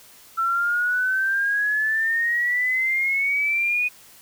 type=exponential sweep; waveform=sine; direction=up; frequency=1336 to 2489 Hz; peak=-19 dBFS; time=0.37-3.89 s; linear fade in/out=20 ms; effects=white hiss -49 dBFS RMS until 4.21 s